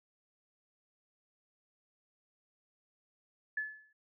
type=tone with exponential decay; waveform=sine; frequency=1724 Hz; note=A6; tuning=36 cents flat; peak=-30 dBFS; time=3.57-3.93 s; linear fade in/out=5 ms; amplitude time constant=77 ms; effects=none